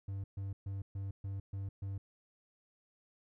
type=tone bursts; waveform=triangle; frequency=98 Hz; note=G2; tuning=in tune; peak=-35 dBFS; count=7; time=0.08-1.98 s; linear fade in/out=5 ms; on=160 ms; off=130 ms; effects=none